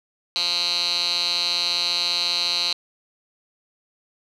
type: tone with band-pass filter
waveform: 10% pulse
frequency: 174.61 Hz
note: F3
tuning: in tune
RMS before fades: -23 dBFS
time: 0.36-2.73 s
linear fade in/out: 0 ms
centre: 4000 Hz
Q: 8.4
effects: none